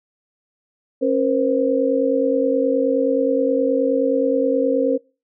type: tone cluster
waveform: sine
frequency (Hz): 271.9 / 475.5 / 525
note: C#4 / A#4 / C5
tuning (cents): -33 / +34 / +6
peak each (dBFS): -20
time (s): 1.01-4.98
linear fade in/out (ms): 20
effects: noise-tail reverb RT60 0.3 s tail -23 dB re dry